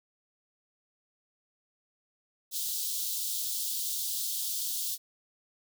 white high-pass noise, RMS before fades -33 dBFS, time 2.51-4.98 s, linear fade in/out 50 ms, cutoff 3300 Hz, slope 48 dB/octave, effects none

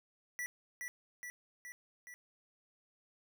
square tone with echo, 1958 Hz, B6, 15 cents flat, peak -38 dBFS, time 0.39-0.46 s, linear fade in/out 0 ms, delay 420 ms, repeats 4, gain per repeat -3 dB, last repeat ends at 2.14 s, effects none

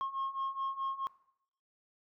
sine beating tone pair, 1077 / 1081.7 Hz, C6 / C#6, +50 / -43 cents, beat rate 4.7 Hz, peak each -37 / -34 dBFS, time 0.01-1.07 s, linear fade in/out 0 ms, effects noise-tail reverb RT60 0.7 s tail -20 dB re dry + tanh soft clip ceiling -30 dBFS

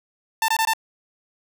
sawtooth tone bursts, 892 Hz, A5, 23 cents sharp, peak -14 dBFS, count 4, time 0.42-0.735 s, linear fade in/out 2 ms, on 63 ms, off 21 ms, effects none

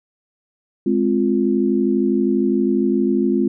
sine chord, F minor, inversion first, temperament just, 209.5 / 261.9 / 349.2 Hz, Ab3 / C4 / F4, +15 / +2 / 0 cents, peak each -19 dBFS, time 0.86-3.48 s, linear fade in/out 5 ms, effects none

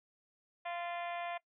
harmonic tone with a mistuned harmonic, 345.9 Hz, F4, 17 cents flat, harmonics 2 / 3 / 4 / 5 / 6 / 7 / 8 / 9 / 10, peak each -39 / -46 / -52 / -49 / -49 / -49 / -57 / -57 / -58 dBFS, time 0.65-1.38 s, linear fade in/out 10 ms, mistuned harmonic 5, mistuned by +22 cents, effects noise-tail reverb RT60 0.1 s tail -21 dB re dry

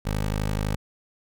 15% pulse tone, 51.91 Hz, G#1, in tune, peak -18 dBFS, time 0.05-0.76 s, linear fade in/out 10 ms, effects none

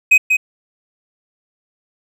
triangle tone with echo, 2519 Hz, D#7, 21 cents sharp, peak -4 dBFS, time 0.11-0.18 s, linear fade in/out 10 ms, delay 190 ms, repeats 1, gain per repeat -5 dB, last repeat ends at 0.37 s, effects none

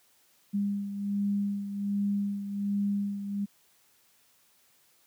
sine beating tone pair, 201.4 / 202.7 Hz, G3 / G#3, +47 / -42 cents, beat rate 1.3 Hz, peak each -28 / -35 dBFS, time 0.53-3.46 s, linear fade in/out 20 ms, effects white hiss -65 dBFS RMS until 5.06 s + high-pass 80 Hz 12 dB/octave

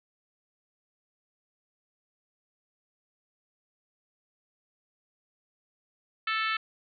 harmonic tone, 440 Hz, A4, in tune, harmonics 3 / 4 / 5 / 6 / 7 / 8 / 9 / 10, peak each -30 / -33 / -35 / -35 / -38 / -41 / -42 / -45 dBFS, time 6.27-6.57 s, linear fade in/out 5 ms, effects none

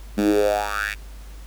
10% pulse tone with high-pass filter sweep, 103 Hz, G#2, 14 cents flat, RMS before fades -21 dBFS, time 0.17-0.95 s, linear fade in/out 20 ms, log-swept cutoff 220 to 2200 Hz, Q 6, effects added 50 Hz sine -36 dBFS peak until 1.46 s + pink hiss -49 dBFS RMS until 1.46 s

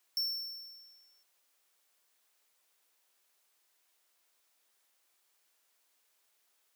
square tone with exponential decay, 5420 Hz, E8, 47 cents sharp, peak -29 dBFS, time 0.17-1.23 s, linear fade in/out 1 ms, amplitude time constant 230 ms, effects white hiss -74 dBFS RMS until 6.75 s + high-pass 400 Hz 12 dB/octave

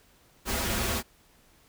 pink noise with comb filter, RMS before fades -29 dBFS, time 0.45-1.03 s, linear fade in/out 50 ms, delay 6.7 ms, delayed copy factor -0.9, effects pink hiss -61 dBFS RMS until 1.68 s

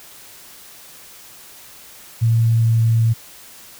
sine tone with pitch glide, 114.4 to 113.68 Hz, A#2 to A#2, -32 to -43 cents, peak -12 dBFS, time 2.21-3.14 s, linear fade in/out 20 ms, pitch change -11 cents, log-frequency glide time 2.47-2.78 s, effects white hiss -42 dBFS RMS until 3.79 s

